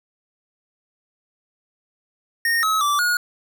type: tone with pitch steps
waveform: square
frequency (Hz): 1847 / 1284 / 1165 / 1444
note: A#6 / E6 / D6 / F#6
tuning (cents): -16 / -46 / -14 / -43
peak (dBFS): -18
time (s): 2.45-3.17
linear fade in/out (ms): 2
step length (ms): 180
effects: none